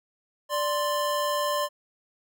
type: tone pair together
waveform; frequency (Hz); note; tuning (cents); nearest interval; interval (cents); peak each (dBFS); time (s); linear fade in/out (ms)
square; 587.3 / 1046.5; D5 / C6; 0 / 0; minor seventh; 1000; -28; 0.49-1.69; 50
effects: none